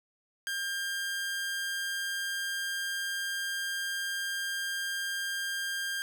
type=tone with amplitude modulation; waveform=sawtooth; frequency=1600 Hz; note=G6; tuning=35 cents sharp; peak=-27 dBFS; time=0.47-6.02 s; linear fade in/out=0 ms; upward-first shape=sine; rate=179 Hz; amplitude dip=25%; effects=none